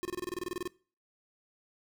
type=tone bursts; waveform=square; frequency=358.3 Hz; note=F4; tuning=44 cents sharp; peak=-33 dBFS; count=14; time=0.03-0.675 s; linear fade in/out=0 ms; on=21 ms; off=27 ms; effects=noise-tail reverb RT60 0.4 s tail -22 dB re dry